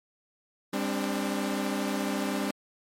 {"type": "chord", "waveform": "sawtooth", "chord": "G suspended fourth", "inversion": "none", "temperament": "equal with one note detuned", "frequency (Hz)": [200.6, 261.6, 293.7], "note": ["G3", "C4", "D4"], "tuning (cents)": [40, 0, 0], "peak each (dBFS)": [-27, -29, -29], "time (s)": [0.73, 2.51], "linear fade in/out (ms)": 5, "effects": ["MP3 64 kbps"]}